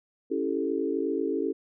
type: chord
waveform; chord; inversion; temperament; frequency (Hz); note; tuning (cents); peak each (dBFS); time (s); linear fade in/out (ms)
sine; A dominant seventh; first; equal; 277.2 / 329.6 / 392 / 440; C#4 / E4 / G4 / A4; 0 / 0 / 0 / 0; -31; 0.3-1.53; 20
effects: none